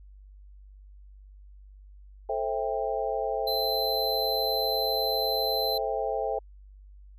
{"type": "chord", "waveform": "sine", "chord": "A minor seventh", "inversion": "none", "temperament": "just", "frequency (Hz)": [440, 528, 660, 792], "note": ["A4", "C5", "E5", "G5"], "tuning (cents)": [0, 16, 2, 18], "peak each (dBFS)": -32, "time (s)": [2.29, 6.39], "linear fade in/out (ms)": 5}
{"type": "tone", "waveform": "square", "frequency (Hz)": 4070, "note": "C8", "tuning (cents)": -49, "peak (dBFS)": -29, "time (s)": [3.47, 5.78], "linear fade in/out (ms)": 5}
{"effects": ["added 49 Hz sine -47 dBFS peak until 7.18 s"]}